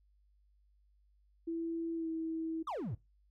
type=tone with pitch glide; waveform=sine; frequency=331.4 to 323.8 Hz; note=E4 to E4; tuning=+9 to -31 cents; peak=-34 dBFS; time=1.47-2.63 s; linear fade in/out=10 ms; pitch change=-40 cents; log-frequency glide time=1.95-2.08 s
type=exponential sweep; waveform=triangle; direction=down; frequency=1284 to 89.4 Hz; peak=-34 dBFS; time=2.67-2.95 s; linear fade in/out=5 ms
effects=noise-tail reverb RT60 0.2 s tail -17 dB re dry + added 50 Hz sine -66 dBFS peak until 3.3 s